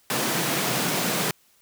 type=high-pass noise; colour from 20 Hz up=pink; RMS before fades=-25 dBFS; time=0.1-1.31 s; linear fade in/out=2 ms; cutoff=120 Hz; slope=96 dB/octave; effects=white hiss -61 dBFS RMS until 1.61 s